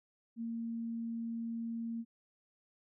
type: tone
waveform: sine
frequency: 230.1 Hz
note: A#3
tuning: 22 cents flat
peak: -36 dBFS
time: 0.36-2.05 s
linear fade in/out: 50 ms
effects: none

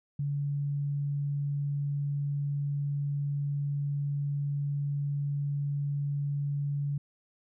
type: tone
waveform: sine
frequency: 142.9 Hz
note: D3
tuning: 47 cents flat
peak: -28 dBFS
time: 0.19-6.98 s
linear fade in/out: 5 ms
effects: none

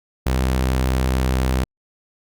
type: tone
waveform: sawtooth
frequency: 64.4 Hz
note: C2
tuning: 27 cents flat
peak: -13 dBFS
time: 0.26-1.64 s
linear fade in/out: 5 ms
effects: Opus 48 kbps

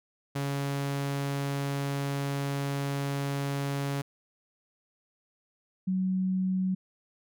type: tone pair in turn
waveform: sawtooth / sine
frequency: 140 / 186.88 Hz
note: C#3 / F#3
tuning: +18 / +18 cents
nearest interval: perfect fourth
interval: 500 cents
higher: second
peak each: -25 / -25 dBFS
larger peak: neither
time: 0.35-4.02 / 5.87-6.75 s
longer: first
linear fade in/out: 10 ms
effects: none

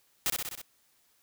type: noise with echo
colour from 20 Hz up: white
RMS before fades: -28 dBFS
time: 0.26-0.3 s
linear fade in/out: 0 ms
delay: 63 ms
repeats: 5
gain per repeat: -3 dB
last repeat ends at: 0.615 s
effects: white hiss -68 dBFS RMS until 1.22 s

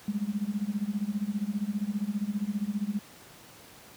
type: tone with tremolo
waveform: sine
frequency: 205.7 Hz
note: G#3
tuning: 16 cents flat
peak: -24 dBFS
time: 0.08-2.99 s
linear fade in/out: 0 ms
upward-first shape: sine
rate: 15 Hz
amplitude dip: 90%
effects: pink hiss -51 dBFS RMS until 3.96 s + high-pass 100 Hz 12 dB/octave

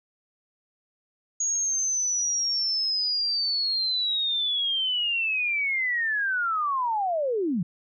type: linear sweep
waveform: sine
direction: down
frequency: 6690 to 155.2 Hz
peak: -23 dBFS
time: 1.4-7.63 s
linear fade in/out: 5 ms
effects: none

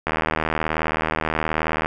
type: click train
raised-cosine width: 0.5 ms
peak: -6 dBFS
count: 142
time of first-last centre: 0.07-1.859 s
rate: 78.8 Hz
effects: none

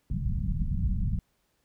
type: low-pass noise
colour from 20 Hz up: pink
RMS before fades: -28 dBFS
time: 0.1-1.19 s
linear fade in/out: 2 ms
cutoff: 200 Hz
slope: 48 dB/octave
effects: pink hiss -73 dBFS RMS until 1.64 s

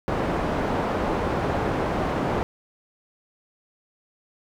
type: low-pass noise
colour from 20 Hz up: white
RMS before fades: -25 dBFS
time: 0.08-2.43 s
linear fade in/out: 0 ms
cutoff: 750 Hz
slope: 12 dB/octave
effects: none

